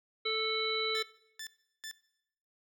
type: harmonic tone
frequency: 440 Hz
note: A4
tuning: in tune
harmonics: 1 / 3 / 5 / 7 / 9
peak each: -35 / -39 / -36 / -44 / -33 dBFS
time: 0.25-1.03 s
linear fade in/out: 10 ms
type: tone bursts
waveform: 15% pulse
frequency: 1760 Hz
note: A6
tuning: in tune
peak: -34 dBFS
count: 3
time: 0.95-1.912 s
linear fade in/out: 0 ms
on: 74 ms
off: 370 ms
effects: noise-tail reverb RT60 0.8 s tail -20 dB re dry